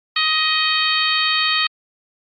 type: harmonic tone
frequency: 627 Hz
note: D#5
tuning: 13 cents sharp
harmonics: 2 / 3 / 4 / 5 / 6 / 7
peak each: -23 / -23 / -23 / -23 / -23 / -23 dBFS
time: 0.16-1.67 s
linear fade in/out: 5 ms
effects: Opus 48 kbps